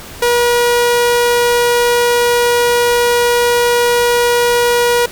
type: tone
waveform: sawtooth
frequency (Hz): 480.6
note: B4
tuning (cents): -47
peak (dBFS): -6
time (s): 0.22-5.06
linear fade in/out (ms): 5
effects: pink hiss -32 dBFS RMS until 5.11 s